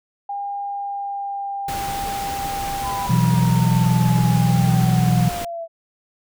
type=tone with pitch glide; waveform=sine; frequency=805 to 794.8 Hz; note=G5 to G5; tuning=+46 to +24 cents; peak=-24 dBFS; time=0.29-3.07 s; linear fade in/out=5 ms; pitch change=-22 cents; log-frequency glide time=0.62-1.81 s
type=noise; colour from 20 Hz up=pink; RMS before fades=-30 dBFS; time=1.68-5.45 s; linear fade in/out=5 ms
type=linear sweep; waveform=sine; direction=down; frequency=1018 to 659.3 Hz; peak=-26 dBFS; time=2.82-5.68 s; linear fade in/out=50 ms
type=chord; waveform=sine; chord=B suspended fourth; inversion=none; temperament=just; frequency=123.47 / 164.63 / 185.21 Hz; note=B2 / E3 / F#3; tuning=0 / -2 / +2 cents; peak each=-17 / -18 / -21 dBFS; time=3.09-5.29 s; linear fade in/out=10 ms
effects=none